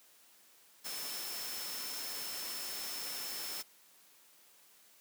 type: tone in noise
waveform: sine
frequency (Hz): 5300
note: E8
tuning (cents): +9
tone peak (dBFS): -44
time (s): 0.84-3.63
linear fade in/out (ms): 20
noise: white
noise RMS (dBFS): -42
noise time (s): 0.84-3.63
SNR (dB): -5
effects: white hiss -63 dBFS RMS until 5 s + high-pass 200 Hz 12 dB/octave